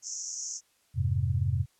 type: band-pass noise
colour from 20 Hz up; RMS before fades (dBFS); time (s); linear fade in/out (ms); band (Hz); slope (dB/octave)
pink; -37; 0.02-0.61; 50; 5600 to 7100; 96
type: chord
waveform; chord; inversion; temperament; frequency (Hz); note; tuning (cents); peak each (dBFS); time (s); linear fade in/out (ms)
sine; F minor; none; equal; 87.31 / 103.83 / 130.81; F2 / Ab2 / C3; 0 / 0 / 0; -29; 0.94-1.66; 50
effects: white hiss -68 dBFS RMS until 1.79 s + low-pass 11000 Hz 12 dB/octave